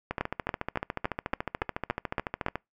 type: two click trains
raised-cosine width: 0.5 ms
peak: -12 / -15 dBFS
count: 9 / 35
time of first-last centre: 0.21-2.464 / 0.11-2.556 s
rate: 3.55 / 13.9 Hz
effects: noise-tail reverb RT60 0.2 s tail -26 dB re dry